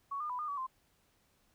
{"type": "tone with pitch steps", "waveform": "sine", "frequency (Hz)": [1117, 1210, 994, 1217, 1139, 1043], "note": ["C#6", "D#6", "B5", "D#6", "C#6", "C6"], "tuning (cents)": [13, -49, 11, -39, 47, -6], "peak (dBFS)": -35, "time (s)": [0.11, 0.668], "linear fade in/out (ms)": 10, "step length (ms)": 93, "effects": ["pink hiss -72 dBFS RMS until 1.54 s"]}